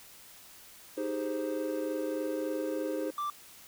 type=chord; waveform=triangle; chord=Ab major seventh; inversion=second; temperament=equal; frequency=311.1 / 392 / 415.3 / 523.3 Hz; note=Eb4 / G4 / Ab4 / C5; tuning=0 / 0 / 0 / 0 cents; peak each=-33 / -38 / -37 / -33 dBFS; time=0.97-3.11 s; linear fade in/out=10 ms
type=tone; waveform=triangle; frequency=1174.7 Hz; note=D6; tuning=in tune; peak=-29 dBFS; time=3.18-3.3 s; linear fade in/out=2 ms
effects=white hiss -53 dBFS RMS until 3.67 s